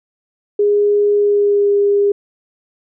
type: tone with pitch glide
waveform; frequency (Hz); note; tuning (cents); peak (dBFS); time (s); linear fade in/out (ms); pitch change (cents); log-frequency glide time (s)
sine; 411.6 to 405; G#4 to G#4; -16 to -43; -10; 0.59-2.12; 5; -27; 1.15-1.73
effects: none